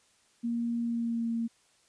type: tone with pitch glide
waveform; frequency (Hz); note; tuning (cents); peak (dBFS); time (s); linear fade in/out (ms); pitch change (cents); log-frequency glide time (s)
sine; 234.7 to 230.4; A#3 to A#3; +12 to -20; -28; 0.43-1.48; 20; -32; 0.81-1.3
effects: white hiss -66 dBFS RMS until 1.88 s + resampled to 22050 Hz